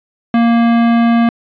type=tone with hard clipping; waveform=sine; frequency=233.1 Hz; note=A#3; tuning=in tune; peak=-10 dBFS; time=0.34-1.29 s; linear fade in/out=2 ms; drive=17 dB; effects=resampled to 11025 Hz